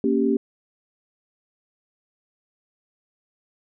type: chord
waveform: sine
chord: G diminished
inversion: first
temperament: equal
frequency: 233.1 / 277.2 / 392 Hz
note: Bb3 / Db4 / G4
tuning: 0 / 0 / 0 cents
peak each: -22 dBFS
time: 0.04-0.37 s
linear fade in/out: 2 ms
effects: none